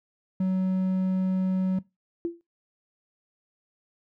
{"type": "tone", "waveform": "triangle", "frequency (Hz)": 187.2, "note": "F#3", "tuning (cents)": 20, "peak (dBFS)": -20, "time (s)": [0.4, 1.79], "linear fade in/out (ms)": 5}
{"type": "tone with exponential decay", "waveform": "sine", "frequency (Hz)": 339.8, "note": "F4", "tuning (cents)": -47, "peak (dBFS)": -22, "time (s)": [2.25, 2.41], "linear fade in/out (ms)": 0, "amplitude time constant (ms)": 34}
{"effects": ["noise-tail reverb RT60 0.2 s tail -19 dB re dry"]}